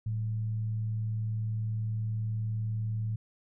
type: tone with frequency modulation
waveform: sine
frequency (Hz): 110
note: A2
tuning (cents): 0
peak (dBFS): -29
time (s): 0.06-3.16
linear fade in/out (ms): 5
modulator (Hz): 79.9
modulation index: 0.26
effects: none